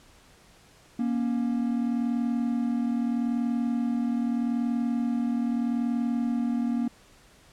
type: tone pair together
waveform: triangle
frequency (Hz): 236.4 / 277.2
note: A#3 / C#4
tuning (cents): +24 / 0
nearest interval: minor third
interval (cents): 276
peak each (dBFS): -23 / -29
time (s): 0.99-6.88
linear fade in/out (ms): 5
effects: pink hiss -56 dBFS RMS until 7.52 s + low-pass 10000 Hz 12 dB/octave